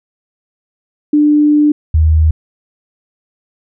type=tone pair in turn; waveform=sine; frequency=297.4 / 78.77 Hz; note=D4 / D#2; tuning=+22 / +22 cents; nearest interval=octave + major seventh; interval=2300 cents; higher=first; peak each=-6 dBFS; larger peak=neither; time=1.13-1.72 / 1.94-2.31 s; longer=first; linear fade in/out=5 ms; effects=none